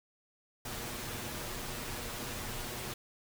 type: noise with comb filter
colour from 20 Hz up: pink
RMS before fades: -40 dBFS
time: 0.65-2.94 s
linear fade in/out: 5 ms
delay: 8.3 ms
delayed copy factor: +0.6
effects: none